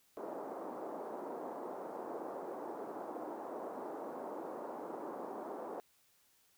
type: band-pass noise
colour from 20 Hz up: pink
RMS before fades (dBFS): -44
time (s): 0.17-5.8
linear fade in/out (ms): 0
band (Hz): 300 to 970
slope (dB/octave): 24
effects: white hiss -71 dBFS RMS until 6.57 s